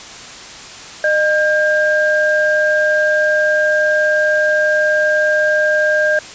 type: tone pair together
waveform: sine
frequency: 610.1 / 1603 Hz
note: D#5 / G6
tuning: -34 / +38 cents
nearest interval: octave + perfect fourth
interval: 1672 cents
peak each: -14 dBFS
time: 1.04-6.19 s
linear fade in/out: 2 ms
effects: white hiss -33 dBFS RMS until 6.34 s + resampled to 16000 Hz